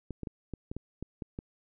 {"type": "clicks", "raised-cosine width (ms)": 3, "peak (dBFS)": -24, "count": 9, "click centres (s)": [0.107, 0.233, 0.272, 0.537, 0.715, 0.766, 1.026, 1.222, 1.389], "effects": []}